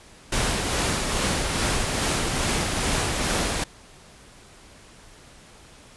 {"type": "noise with tremolo", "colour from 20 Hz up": "pink", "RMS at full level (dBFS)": -23, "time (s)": [0.32, 3.64], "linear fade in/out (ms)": 5, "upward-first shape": "sine", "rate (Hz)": 2.4, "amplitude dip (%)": 30, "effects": ["pink hiss -49 dBFS RMS until 5.96 s", "resampled to 24000 Hz"]}